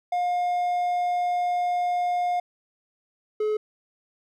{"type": "tone pair in turn", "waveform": "triangle", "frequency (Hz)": [712, 426.9], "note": ["F5", "G#4"], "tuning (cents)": [33, 48], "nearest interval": "major sixth", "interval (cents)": 885, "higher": "first", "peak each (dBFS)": -20, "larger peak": "neither", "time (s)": [[0.12, 2.4], [3.4, 3.57]], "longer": "first", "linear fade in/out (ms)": 5, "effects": []}